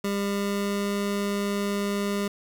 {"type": "tone with pitch glide", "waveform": "25% pulse", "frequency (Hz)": [200.6, 202], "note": ["G3", "G#3"], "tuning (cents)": [40, -48], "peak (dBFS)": -21, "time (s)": [0.04, 2.28], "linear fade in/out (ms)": 5, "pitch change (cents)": 12, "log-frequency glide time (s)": [0.21, 0.93], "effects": ["8-bit"]}